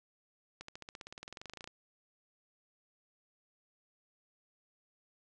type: accelerating click train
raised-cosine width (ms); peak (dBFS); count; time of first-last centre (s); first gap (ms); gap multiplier
0.2; -28; 22; 0.61-1.675; 74; 0.96
effects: resampled to 24000 Hz

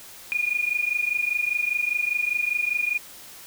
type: tone pair together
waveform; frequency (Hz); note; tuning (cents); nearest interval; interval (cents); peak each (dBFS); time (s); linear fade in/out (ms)
sine; 2427 / 2452; D#7 / D#7; -44 / -26; unison; 18; -25; 0.32-2.98; 0
effects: white hiss -44 dBFS RMS until 3.46 s

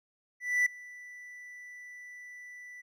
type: tone with ADSR envelope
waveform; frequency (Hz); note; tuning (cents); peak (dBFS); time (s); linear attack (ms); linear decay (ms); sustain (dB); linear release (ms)
triangle; 1975.5; B6; 0; -20; 0.4-2.82; 260; 6; -23; 18
effects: none

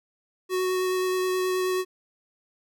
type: tone with vibrato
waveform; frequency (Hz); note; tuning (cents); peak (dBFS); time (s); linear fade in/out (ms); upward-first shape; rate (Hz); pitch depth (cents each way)
square; 370; F#4; 0; -24; 0.49-1.85; 50; sine; 9.4; 10
effects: none

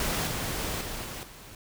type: noise with level steps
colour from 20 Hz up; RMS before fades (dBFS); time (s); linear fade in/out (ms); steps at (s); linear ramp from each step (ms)
pink; -29 / -32 / -36 / -38 / -47; 0-1.55; 2; 0.27 / 0.81 / 1.04 / 1.23; 2
effects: none

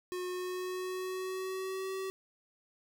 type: tone with pitch glide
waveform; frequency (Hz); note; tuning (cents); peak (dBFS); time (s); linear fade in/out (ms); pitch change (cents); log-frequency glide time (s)
square; 362.5 to 382.1; F#4 to G4; -35 to -44; -36; 0.12-2.1; 0; +91; 0.29-1.93
effects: none

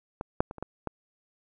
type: clicks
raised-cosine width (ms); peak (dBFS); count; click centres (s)
1; -19 / -8 / -24 / -28 / -19 / -17; 6; 0.211 / 0.405 / 0.511 / 0.583 / 0.626 / 0.873
effects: none

